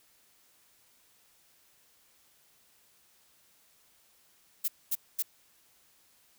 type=noise bursts; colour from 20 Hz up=violet; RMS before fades=-29 dBFS; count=3; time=4.64-5.226 s; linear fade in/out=10 ms; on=42 ms; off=230 ms; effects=white hiss -65 dBFS RMS until 6.38 s